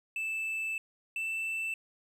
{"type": "tone pair in turn", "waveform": "triangle", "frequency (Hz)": [2637, 2658], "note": ["E7", "E7"], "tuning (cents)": [0, 14], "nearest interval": "unison", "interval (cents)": 14, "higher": "second", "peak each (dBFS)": [-30, -30], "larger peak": "neither", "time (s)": [[0.16, 0.78], [1.16, 1.74]], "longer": "first", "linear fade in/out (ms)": 2, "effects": ["12-bit"]}